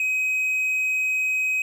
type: tone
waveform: triangle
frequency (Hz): 2528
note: D#7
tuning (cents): +27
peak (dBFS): -19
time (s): 0-1.62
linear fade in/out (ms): 2
effects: none